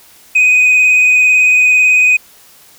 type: tone with vibrato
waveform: sine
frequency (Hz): 2500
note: D#7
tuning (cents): +8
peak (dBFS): -3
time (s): 0.35-2.17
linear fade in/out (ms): 10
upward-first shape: sine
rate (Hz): 18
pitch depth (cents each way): 17
effects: tanh soft clip ceiling -5 dBFS + white hiss -43 dBFS RMS until 2.78 s